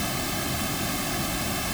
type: noise with comb filter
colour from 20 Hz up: pink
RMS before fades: -28 dBFS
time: 0-1.73 s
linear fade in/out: 0 ms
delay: 2.1 ms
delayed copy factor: -0.85
effects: none